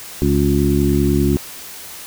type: harmonic tone with a mistuned harmonic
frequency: 70.2 Hz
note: C#2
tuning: 22 cents sharp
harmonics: 1 / 2 / 3 / 4 / 5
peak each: -19 / -19 / -19 / -19 / -19 dBFS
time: 0.22-1.37 s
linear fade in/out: 0 ms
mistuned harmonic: 5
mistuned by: +26 cents
effects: white hiss -34 dBFS RMS until 2.06 s